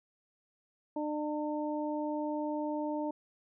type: harmonic tone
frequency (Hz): 300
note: D4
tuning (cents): +37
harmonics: 1 / 2 / 3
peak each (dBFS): -34 / -37 / -39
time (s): 0.96-3.11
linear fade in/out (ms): 5
effects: none